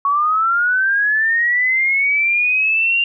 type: linear sweep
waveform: sine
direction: up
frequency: 1108.7 to 2794 Hz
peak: -13 dBFS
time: 0.05-3.04 s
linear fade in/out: 2 ms
effects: none